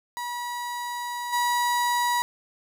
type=tone with level steps; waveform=35% pulse; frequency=967 Hz; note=B5; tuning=37 cents flat; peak=-28 / -20 dBFS; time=0.17-2.22 s; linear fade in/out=0 ms; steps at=1.32 s; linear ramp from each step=20 ms; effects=none